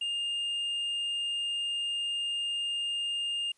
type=tone; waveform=triangle; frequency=2818 Hz; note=F7; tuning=15 cents sharp; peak=-28 dBFS; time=0.01-3.52 s; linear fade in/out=5 ms; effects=white hiss -69 dBFS RMS until 3.57 s + resampled to 24000 Hz